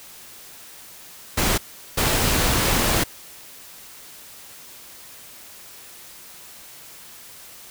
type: noise bursts at uneven times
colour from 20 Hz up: pink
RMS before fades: -20 dBFS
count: 2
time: 1.37-1.58 / 1.97-3.04 s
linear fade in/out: 10 ms
effects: white hiss -43 dBFS RMS until 7.7 s